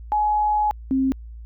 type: tone pair in turn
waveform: sine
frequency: 843 / 265.5 Hz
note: G#5 / C4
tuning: +26 / +25 cents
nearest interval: octave + minor sixth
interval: 2001 cents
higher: first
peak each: -17 dBFS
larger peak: neither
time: 0.12-0.71 / 0.91-1.12 s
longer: first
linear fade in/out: 0 ms
effects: added 57 Hz sine -35 dBFS peak until 1.45 s